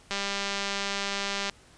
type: click train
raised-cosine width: 0.2 ms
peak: -13 dBFS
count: 277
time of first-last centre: 0.11-1.497 s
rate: 199 Hz
effects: pink hiss -56 dBFS RMS until 1.77 s + resampled to 22050 Hz